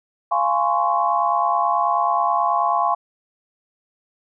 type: chord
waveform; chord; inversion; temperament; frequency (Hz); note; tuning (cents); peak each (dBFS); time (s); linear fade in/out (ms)
sine; Db major seventh; first; just; 693 / 831.5 / 1039.4 / 1108.7; F5 / Ab5 / C6 / Db6; -14 / +2 / -12 / 0; -22; 0.31-2.95; 10
effects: none